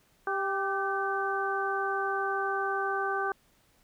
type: harmonic tone with a mistuned harmonic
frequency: 392.5 Hz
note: G4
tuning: 2 cents sharp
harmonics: 1 / 2 / 3 / 4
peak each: -33 / -33 / -33 / -33 dBFS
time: 0.27-3.32 s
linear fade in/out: 2 ms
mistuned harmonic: 4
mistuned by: -39 cents
effects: pink hiss -66 dBFS RMS until 3.83 s